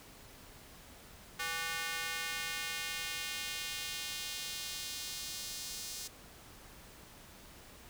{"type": "tone with high-pass filter sweep", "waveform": "square", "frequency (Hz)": 164.81, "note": "E3", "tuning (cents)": 0, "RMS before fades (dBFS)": -40, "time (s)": [1.39, 6.08], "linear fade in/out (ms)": 10, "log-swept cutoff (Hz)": [1500, 5300], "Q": 1.2, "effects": ["pink hiss -55 dBFS RMS until 7.89 s"]}